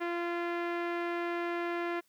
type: tone with low-pass filter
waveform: sawtooth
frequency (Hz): 344.7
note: F4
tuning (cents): -23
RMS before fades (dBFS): -34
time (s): 0-2.01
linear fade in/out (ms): 20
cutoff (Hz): 2100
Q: 1.6
effects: white hiss -71 dBFS RMS until 2.08 s + high-pass 60 Hz 12 dB/octave